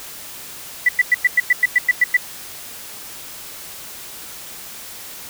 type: tone bursts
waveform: sine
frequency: 1975.5 Hz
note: B6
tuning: in tune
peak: -9 dBFS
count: 11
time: 0.86-2.169 s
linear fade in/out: 5 ms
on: 29 ms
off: 99 ms
effects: white hiss -35 dBFS RMS until 5.29 s